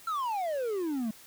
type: exponential sweep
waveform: triangle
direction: down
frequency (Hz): 1377 to 210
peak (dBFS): -27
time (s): 0.07-1.11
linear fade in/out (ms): 5
effects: white hiss -53 dBFS RMS until 1.26 s